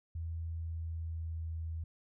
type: tone with pitch glide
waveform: sine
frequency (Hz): 82.41 to 81.28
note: E2 to E2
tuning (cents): 0 to -24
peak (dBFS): -36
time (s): 0.15-1.84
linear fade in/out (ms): 5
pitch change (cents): -24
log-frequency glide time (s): 0.39-1.55
effects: none